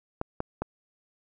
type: clicks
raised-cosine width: 1 ms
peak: -15 dBFS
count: 3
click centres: 0.214 / 0.404 / 0.62 s
effects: none